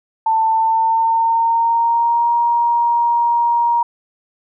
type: tone with pitch glide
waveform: sine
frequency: 890 to 942.9 Hz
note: A5 to A#5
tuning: +20 to +20 cents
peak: -12 dBFS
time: 0.26-3.83 s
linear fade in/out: 5 ms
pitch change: +100 cents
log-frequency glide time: 0.49-2.31 s
effects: none